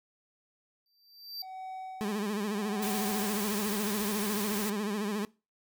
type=tone with exponential growth; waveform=square; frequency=4674 Hz; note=D8; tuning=9 cents flat; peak=-35 dBFS; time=0.86-1.42 s; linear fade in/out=1 ms; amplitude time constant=120 ms
type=tone with tremolo; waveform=triangle; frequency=754 Hz; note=F#5; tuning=32 cents sharp; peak=-36 dBFS; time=1.42-3.47 s; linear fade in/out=10 ms; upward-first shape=sine; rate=0.79 Hz; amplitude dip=100%
type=tone with vibrato; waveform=30% pulse; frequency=207.7 Hz; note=G#3; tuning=in tune; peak=-28 dBFS; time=2.01-5.25 s; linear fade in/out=0 ms; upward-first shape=sine; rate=14 Hz; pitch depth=88 cents each way
type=noise; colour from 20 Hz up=white; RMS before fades=-37 dBFS; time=2.82-4.7 s; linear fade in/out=5 ms
effects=noise-tail reverb RT60 0.3 s tail -22 dB re dry